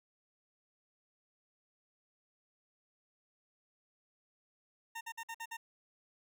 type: tone bursts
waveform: 20% pulse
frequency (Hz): 915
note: A#5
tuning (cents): -32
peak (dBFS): -36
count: 6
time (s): 4.95-5.57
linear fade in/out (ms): 10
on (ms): 60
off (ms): 52
effects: none